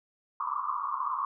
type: band-pass noise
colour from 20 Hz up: pink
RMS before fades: -32 dBFS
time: 0.4-1.25 s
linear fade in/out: 2 ms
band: 1000 to 1200 Hz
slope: 96 dB/octave
effects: none